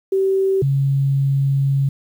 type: tone pair in turn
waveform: sine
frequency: 385.6 / 137.64 Hz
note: G4 / C#3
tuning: -28 / -12 cents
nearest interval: octave + tritone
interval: 1784 cents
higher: first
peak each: -14 dBFS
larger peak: neither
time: 0.12-0.62 / 0.62-1.89 s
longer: second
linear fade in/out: 5 ms
effects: 8-bit